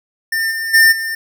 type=tone with level steps; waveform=square; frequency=1802 Hz; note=A6; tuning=41 cents sharp; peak=-16 / -20 / -7 / -20 dBFS; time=0.32-1.15 s; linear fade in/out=5 ms; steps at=0.5 / 0.73 / 0.91 s; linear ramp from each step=20 ms; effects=none